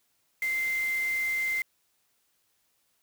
sine tone in noise, 2084 Hz, C7, 7 cents flat, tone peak -26 dBFS, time 0.42-1.62 s, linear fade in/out 2 ms, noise white, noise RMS -43 dBFS, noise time 0.42-1.62 s, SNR +14 dB, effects white hiss -72 dBFS RMS until 3.02 s

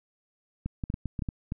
clicks, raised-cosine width 5 ms, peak -19 dBFS, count 9, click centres 0.66 / 0.838 / 0.901 / 0.941 / 1.057 / 1.192 / 1.222 / 1.288 / 1.521 s, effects none

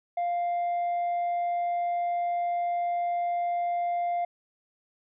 sine tone with tanh clipping, 698.5 Hz, F5, in tune, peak -26 dBFS, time 0.17-4.25 s, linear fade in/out 5 ms, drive 2 dB, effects none

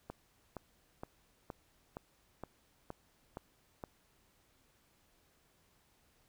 click train, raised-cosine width 1 ms, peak -28 dBFS, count 9, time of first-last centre 0.1-3.838 s, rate 2.14 Hz, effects pink hiss -71 dBFS RMS until 6.28 s

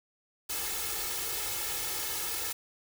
white noise with comb filter, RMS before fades -34 dBFS, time 0.49-2.53 s, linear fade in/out 10 ms, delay 2.3 ms, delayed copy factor +0.95, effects none

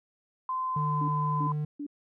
sine tone with pitch glide, 1032 to 1016 Hz, C6 to B5, -24 to +49 cents, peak -28 dBFS, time 0.49-1.52 s, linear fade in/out 2 ms, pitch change -27 cents, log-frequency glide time 0.65-1.13 s
triangle tone, 150.4 Hz, D3, 42 cents sharp, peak -26 dBFS, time 0.76-1.65 s, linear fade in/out 5 ms
sine tone bursts, 290 Hz, D4, 22 cents flat, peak -33 dBFS, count 3, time 1.01-1.866 s, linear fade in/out 5 ms, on 72 ms, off 320 ms
effects none

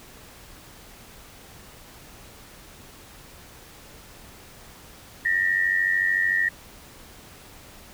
sine tone pair together, 1806.5 / 1900 Hz, A6 / A#6, +45 / +33 cents, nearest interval minor second, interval 88 cents, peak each -23 / -22 dBFS, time 5.25-6.49 s, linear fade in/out 5 ms, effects pink hiss -47 dBFS RMS until 7.93 s

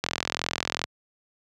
click train, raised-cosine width 0.2 ms, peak -7 dBFS, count 35, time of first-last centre 0.04-0.84 s, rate 42.5 Hz, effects high-pass 80 Hz 12 dB/octave

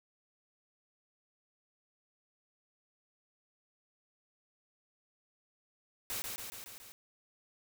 white noise with echo, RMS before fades -38 dBFS, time 6.1-6.22 s, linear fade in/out 0 ms, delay 140 ms, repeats 5, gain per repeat -3 dB, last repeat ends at 6.92 s, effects none

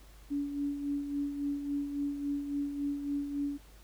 sine tone with tremolo, 285.3 Hz, C#4, 50 cents sharp, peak -29 dBFS, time 0.3-3.58 s, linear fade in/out 20 ms, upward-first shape sine, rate 3.6 Hz, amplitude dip 55%, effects added 50 Hz sine -53 dBFS peak until 3.83 s + pink hiss -60 dBFS RMS until 3.83 s

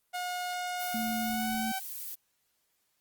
sawtooth tone with pitch glide, 720 to 767.2 Hz, F#5 to G5, -47 to -37 cents, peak -29 dBFS, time 0.13-1.8 s, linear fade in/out 20 ms, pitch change +110 cents, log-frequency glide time 1.21-1.68 s
violet noise, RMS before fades -40 dBFS, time 0.8-2.15 s, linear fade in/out 5 ms
sine tone, 222.7 Hz, A3, 21 cents sharp, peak -32 dBFS, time 0.94-1.72 s, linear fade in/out 5 ms
effects white hiss -75 dBFS RMS until 3 s + Opus 24 kbps

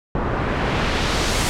pink noise with low-pass filter sweep, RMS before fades -21 dBFS, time 0.15-1.49 s, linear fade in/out 0 ms, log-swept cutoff 1000 to 9400 Hz, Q 0.85, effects none

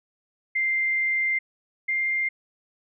sine tone pair in turn, 2093 / 2105 Hz, C7 / C7, 0 / +10 cents, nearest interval unison, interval 10 cents, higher second, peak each -21 / -22 dBFS, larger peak first, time 0.55-1.39 / 1.88-2.29 s, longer first, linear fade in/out 10 ms, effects none

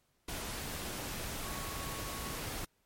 sine tone in noise, 1108.7 Hz, C#6, in tune, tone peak -47 dBFS, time 1.44-2.35 s, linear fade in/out 5 ms, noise pink, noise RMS -40 dBFS, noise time 0.28-2.65 s, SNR -10 dB, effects pink hiss -75 dBFS RMS until 2.85 s + MP3 64 kbps

